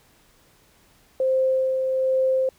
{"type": "tone with tremolo", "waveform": "sine", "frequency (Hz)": 523.3, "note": "C5", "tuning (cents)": 0, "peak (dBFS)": -17, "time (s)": [1.2, 2.49], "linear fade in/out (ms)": 2, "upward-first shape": "sine", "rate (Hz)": 1.2, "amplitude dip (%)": 35, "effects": ["pink hiss -58 dBFS RMS until 2.58 s"]}